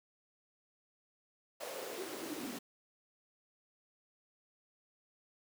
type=noise with high-pass filter sweep; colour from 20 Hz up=pink; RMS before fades=-43 dBFS; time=1.6-2.59 s; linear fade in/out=10 ms; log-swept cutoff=530 to 240 Hz; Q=4.8; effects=none